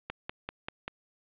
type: click train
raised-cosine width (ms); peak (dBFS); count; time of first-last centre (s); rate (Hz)
0.3; -18; 5; 0.1-0.88; 5.13
effects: resampled to 8000 Hz + 9-bit